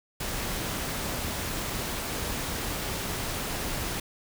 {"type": "noise", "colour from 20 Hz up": "pink", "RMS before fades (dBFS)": -32, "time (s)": [0.2, 4], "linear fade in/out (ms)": 5, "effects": []}